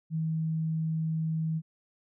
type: tone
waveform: sine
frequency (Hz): 160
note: D#3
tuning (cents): +49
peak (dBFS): -27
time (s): 0.1-1.62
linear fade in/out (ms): 50
effects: none